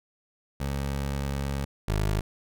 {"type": "tone pair in turn", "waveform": "20% pulse", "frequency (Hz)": [69.3, 51.92], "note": ["C#2", "G#1"], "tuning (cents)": [0, 0], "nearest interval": "perfect fourth", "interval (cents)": 500, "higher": "first", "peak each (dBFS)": [-23, -19], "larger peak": "second", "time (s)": [[0.6, 1.65], [1.88, 2.21]], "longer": "first", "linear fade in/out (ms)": 5, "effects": []}